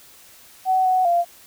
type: tone with pitch steps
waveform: sine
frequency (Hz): 751 / 743 / 692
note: F#5 / F#5 / F5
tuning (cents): +26 / +7 / -16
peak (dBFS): -15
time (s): 0.65-1.25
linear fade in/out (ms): 50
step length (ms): 200
effects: white hiss -48 dBFS RMS until 1.46 s